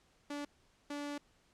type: tone bursts at uneven times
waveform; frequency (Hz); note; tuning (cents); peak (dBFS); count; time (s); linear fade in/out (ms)
sawtooth; 289.5; D4; -25; -35; 2; 0.3-0.45 / 0.9-1.18; 5
effects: pink hiss -70 dBFS RMS until 1.53 s + low-pass 8000 Hz 12 dB/octave